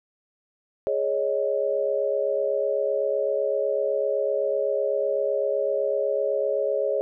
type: chord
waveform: sine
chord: Ab suspended fourth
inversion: none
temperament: equal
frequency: 415.3 / 554.4 / 622.3 Hz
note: Ab4 / Db5 / Eb5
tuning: 0 / 0 / 0 cents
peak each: -27 / -24 / -28 dBFS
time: 0.87-7.01 s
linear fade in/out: 0 ms
effects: none